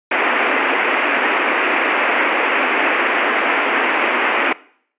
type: band-pass noise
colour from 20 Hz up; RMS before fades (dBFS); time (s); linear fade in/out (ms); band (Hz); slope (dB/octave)
white; -17; 0.11-4.53; 5; 250 to 2600; 48
effects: noise-tail reverb RT60 0.6 s tail -21 dB re dry + resampled to 8000 Hz